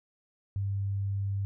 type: tone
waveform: sine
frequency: 99 Hz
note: G2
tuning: 18 cents sharp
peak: -28 dBFS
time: 0.56-1.45 s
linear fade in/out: 0 ms
effects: none